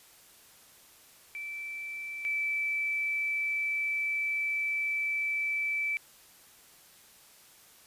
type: tone pair in turn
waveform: sine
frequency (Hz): 2328 / 2317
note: D7 / D7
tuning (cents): -16 / -24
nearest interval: unison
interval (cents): 8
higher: first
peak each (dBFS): -36 / -28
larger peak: second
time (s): 1.35-2.25 / 2.25-5.97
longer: second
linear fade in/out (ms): 0
effects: white hiss -57 dBFS RMS until 7.86 s + resampled to 32000 Hz